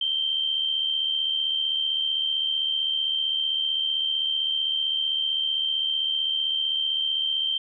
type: tone with amplitude modulation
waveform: sine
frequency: 3136 Hz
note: G7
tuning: in tune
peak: -20 dBFS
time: 0.01-7.58 s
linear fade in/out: 5 ms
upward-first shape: sine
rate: 75.6 Hz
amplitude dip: 55%
effects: none